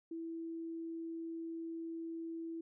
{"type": "tone", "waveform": "sine", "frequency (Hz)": 329.6, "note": "E4", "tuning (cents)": 0, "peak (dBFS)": -40, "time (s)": [0.11, 2.61], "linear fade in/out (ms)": 5, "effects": []}